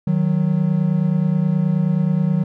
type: tone pair together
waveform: triangle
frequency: 155.56 / 184.99 Hz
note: D#3 / F#3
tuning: 0 / 0 cents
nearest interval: minor third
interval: 300 cents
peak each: -16 dBFS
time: 0.07-2.44 s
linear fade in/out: 5 ms
effects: none